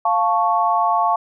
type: chord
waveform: sine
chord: F augmented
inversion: none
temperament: equal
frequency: 698.5 / 880 / 1108.7 Hz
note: F5 / A5 / C#6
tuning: 0 / 0 / 0 cents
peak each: -19 dBFS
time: 0.05-1.16 s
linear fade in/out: 5 ms
effects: none